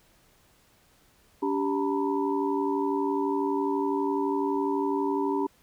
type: tone cluster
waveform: sine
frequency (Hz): 285.5 / 391.4 / 903 / 975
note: D4 / G4 / A5 / B5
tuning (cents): -49 / -3 / +45 / -23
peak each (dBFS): -28 / -28 / -33 / -33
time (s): 1.42-5.47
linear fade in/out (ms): 10
effects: pink hiss -62 dBFS RMS until 5.62 s